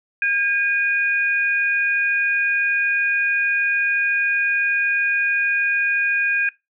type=tone pair together; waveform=sine; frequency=1616.5 / 2463 Hz; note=G#6 / D#7; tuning=-47 / -18 cents; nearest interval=perfect fifth; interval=729 cents; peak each=-19 / -19 dBFS; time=0.22-6.49 s; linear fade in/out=2 ms; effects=noise-tail reverb RT60 0.2 s tail -21 dB re dry